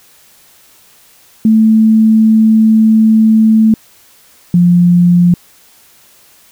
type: tone pair in turn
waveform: sine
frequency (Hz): 220 / 175.37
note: A3 / F3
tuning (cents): 0 / +7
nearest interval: major third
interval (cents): 393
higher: first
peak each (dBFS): -4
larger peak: neither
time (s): 1.45-3.74 / 4.54-5.34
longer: first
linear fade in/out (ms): 2
effects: white hiss -45 dBFS RMS until 6.51 s